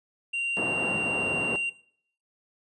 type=tone; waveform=triangle; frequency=2766 Hz; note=F7; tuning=17 cents flat; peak=-25 dBFS; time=0.33-1.7 s; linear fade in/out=10 ms
type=band-pass noise; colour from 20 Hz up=pink; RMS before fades=-33 dBFS; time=0.57-1.56 s; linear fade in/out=0 ms; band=200 to 860 Hz; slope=12 dB/octave
effects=noise-tail reverb RT60 0.6 s tail -18 dB re dry + resampled to 24000 Hz

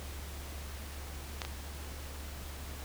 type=clicks; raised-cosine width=0.2 ms; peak=-17 / -21 dBFS; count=2; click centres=1.418 / 1.45 s; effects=added 71 Hz sine -42 dBFS peak until 2.84 s + pink hiss -47 dBFS RMS until 2.84 s

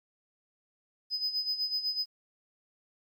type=tone with tremolo; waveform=sine; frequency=5020 Hz; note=D#8; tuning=15 cents sharp; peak=-25 dBFS; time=1.1-2.06 s; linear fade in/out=50 ms; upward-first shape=sine; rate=8 Hz; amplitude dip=75%; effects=tanh soft clip ceiling -25 dBFS + 11-bit

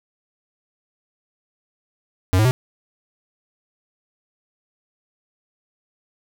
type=tone with pitch steps; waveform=square; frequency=92.5 / 108.74 / 127.83 Hz; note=F#2 / A2 / C3; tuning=0 / -20 / -40 cents; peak=-14 dBFS; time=2.33-2.51 s; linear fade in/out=0 ms; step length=60 ms; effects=none

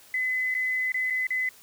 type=tone with dropouts; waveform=sine; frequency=2022 Hz; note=B6; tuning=40 cents sharp; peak=-24 dBFS; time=0.14-1.49 s; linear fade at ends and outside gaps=2 ms; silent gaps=0.542-0.549 / 0.92-0.943 / 1.101-1.105 / 1.269-1.305 s; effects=white hiss -53 dBFS RMS until 1.62 s

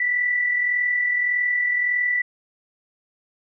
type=tone pair together; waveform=sine; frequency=1929 / 1970.7 Hz; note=B6 / B6; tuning=-41 / -4 cents; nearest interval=unison; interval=37 cents; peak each=-30 / -19 dBFS; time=0-2.22 s; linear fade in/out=5 ms; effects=none

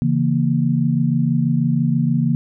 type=chord; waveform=sine; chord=A# diminished; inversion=first; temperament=equal; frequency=138.59 / 164.81 / 233.1 Hz; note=C#3 / E3 / A#3; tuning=0 / 0 / 0 cents; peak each=-19 dBFS; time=0.02-2.35 s; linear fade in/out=0 ms; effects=none

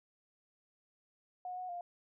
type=tone with pitch steps; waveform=sine; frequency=727 / 734 / 702 Hz; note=F#5 / F#5 / F5; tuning=-31 / -14 / +9 cents; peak=-39 dBFS; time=1.45-1.81 s; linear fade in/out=2 ms; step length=120 ms; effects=none

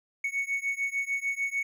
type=beating tone pair; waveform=triangle; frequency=2217 / 2223.7 Hz; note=C#7 / C#7; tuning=0 / +5 cents; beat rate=6.7 Hz; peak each=-29 / -30 dBFS; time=0.24-1.63 s; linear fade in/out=5 ms; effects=none

